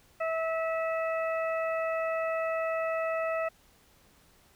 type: harmonic tone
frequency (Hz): 650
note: E5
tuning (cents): -24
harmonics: 1 / 2 / 3 / 4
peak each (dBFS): -29 / -35 / -39 / -41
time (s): 0.2-3.49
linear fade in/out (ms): 10
effects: pink hiss -62 dBFS RMS until 4.55 s